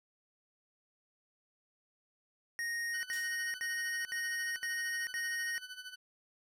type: tone bursts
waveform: square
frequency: 1864.7 Hz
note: A#6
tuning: in tune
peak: -35 dBFS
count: 6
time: 2.59-5.58 s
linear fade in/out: 0 ms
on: 440 ms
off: 70 ms
type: tone with tremolo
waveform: 20% pulse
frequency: 1500 Hz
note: F#6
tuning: 23 cents sharp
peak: -37 dBFS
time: 2.93-5.96 s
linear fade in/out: 20 ms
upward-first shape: sine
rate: 13 Hz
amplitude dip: 75%
type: noise with exponential decay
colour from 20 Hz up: blue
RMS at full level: -41 dBFS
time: 3.13-3.5 s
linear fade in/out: 0 ms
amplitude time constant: 79 ms
effects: low-pass 12000 Hz 12 dB/octave